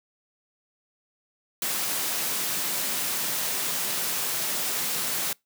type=high-pass noise; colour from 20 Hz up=white; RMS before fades=-28 dBFS; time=1.62-5.33 s; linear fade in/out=2 ms; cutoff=120 Hz; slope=48 dB/octave; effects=noise-tail reverb RT60 0.2 s tail -26 dB re dry